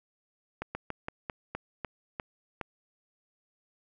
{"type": "slowing click train", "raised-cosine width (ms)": 0.5, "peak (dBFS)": -19, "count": 9, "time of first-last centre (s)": [0.62, 2.613], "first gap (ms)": 130, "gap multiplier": 1.18, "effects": []}